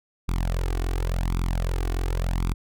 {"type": "tone with flanger", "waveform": "sawtooth", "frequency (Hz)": 43.57, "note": "F1", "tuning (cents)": -3, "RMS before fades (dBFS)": -25, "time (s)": [0.28, 2.54], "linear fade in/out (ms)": 10, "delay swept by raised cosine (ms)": [0.83, 2.73], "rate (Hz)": 0.91, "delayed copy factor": 0.9, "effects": []}